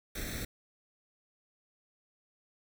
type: noise with comb filter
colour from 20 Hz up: pink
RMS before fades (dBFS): -38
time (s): 0.15-0.45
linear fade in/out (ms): 5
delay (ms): 0.51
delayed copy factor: +0.85
effects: none